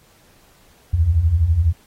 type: beating tone pair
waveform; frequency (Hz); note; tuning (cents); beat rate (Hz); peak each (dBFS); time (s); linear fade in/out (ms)
sine; 73.42 / 85.42; D2 / F2; 0 / -38; 12; -20 / -14; 0.93-1.73; 10
effects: pink hiss -54 dBFS RMS until 1.86 s + AAC 48 kbps